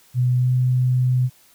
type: tone with pitch glide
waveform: sine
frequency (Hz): 124.9 to 126.57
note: B2 to B2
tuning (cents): +20 to +43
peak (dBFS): -15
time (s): 0.14-1.3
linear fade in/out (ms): 50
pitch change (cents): +23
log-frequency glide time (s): 0.37-0.5
effects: white hiss -54 dBFS RMS until 1.54 s